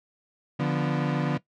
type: chord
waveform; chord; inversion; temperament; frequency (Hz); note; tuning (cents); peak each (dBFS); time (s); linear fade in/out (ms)
35% pulse; B diminished; first; equal; 146.83 / 174.61 / 246.9; D3 / F3 / B3; 0 / 0 / 0; -24 / -28 / -29; 0.59-1.38; 10
effects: noise-tail reverb RT60 0.1 s tail -17 dB re dry + low-pass 3000 Hz 12 dB/octave